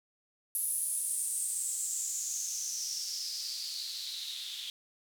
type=noise with band-pass filter sweep; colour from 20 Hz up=blue; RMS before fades=-36 dBFS; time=0.55-4.7 s; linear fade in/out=0 ms; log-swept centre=11000 to 3400 Hz; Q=6.6; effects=none